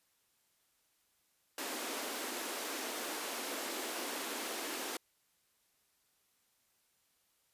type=high-pass noise; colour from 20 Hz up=pink; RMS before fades=-40 dBFS; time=1.58-4.97 s; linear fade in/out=2 ms; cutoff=250 Hz; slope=48 dB/octave; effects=white hiss -75 dBFS RMS until 7.53 s + resampled to 32000 Hz